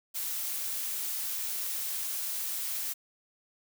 blue noise, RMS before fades -34 dBFS, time 0.14-2.94 s, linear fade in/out 20 ms, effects none

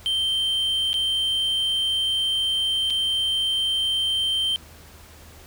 triangle tone with dropouts, 3128 Hz, G7, 4 cents flat, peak -19 dBFS, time 0.06-4.56 s, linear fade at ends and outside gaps 0 ms, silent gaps 0.931-0.941 / 2.901-2.905 s, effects added 78 Hz sine -47 dBFS peak until 5.46 s + pink hiss -48 dBFS RMS until 5.46 s

